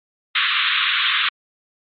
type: band-pass noise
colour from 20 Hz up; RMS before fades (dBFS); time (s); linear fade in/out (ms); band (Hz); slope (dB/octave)
white; -19; 0.35-1.29; 5; 1100 to 3800; 96
effects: MP3 32 kbps